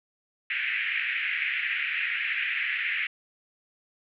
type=band-pass noise; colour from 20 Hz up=white; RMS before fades=-29 dBFS; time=0.5-3.07 s; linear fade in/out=5 ms; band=1700 to 2600 Hz; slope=48 dB/octave; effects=none